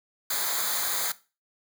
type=noise with comb filter; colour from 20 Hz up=white; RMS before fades=-28 dBFS; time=0.3-1.12 s; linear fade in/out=5 ms; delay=0.36 ms; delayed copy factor=-0.85; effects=noise-tail reverb RT60 0.3 s tail -17 dB re dry